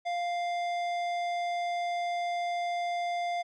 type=tone with tanh clipping; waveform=sine; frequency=698.5 Hz; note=F5; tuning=in tune; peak=-31 dBFS; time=0.05-3.43 s; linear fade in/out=20 ms; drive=14 dB; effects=none